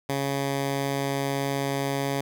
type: tone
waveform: 10% pulse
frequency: 138.59 Hz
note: C#3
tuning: in tune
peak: -17 dBFS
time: 0.09-2.21 s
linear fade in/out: 5 ms
effects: none